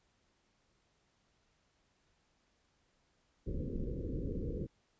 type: low-pass noise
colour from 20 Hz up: pink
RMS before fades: -38 dBFS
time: 3.46-4.67 s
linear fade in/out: 20 ms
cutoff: 520 Hz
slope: 96 dB/octave
effects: pink hiss -75 dBFS RMS until 4.99 s + resampled to 16000 Hz